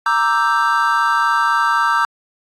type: chord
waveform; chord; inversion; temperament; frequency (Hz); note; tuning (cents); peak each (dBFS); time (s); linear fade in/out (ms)
triangle; E half-diminished seventh; second; equal; 932.3 / 1174.7 / 1318.5 / 1568; Bb5 / D6 / E6 / G6; 0 / 0 / 0 / 0; -17; 0.06-2.05; 2
effects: AAC 64 kbps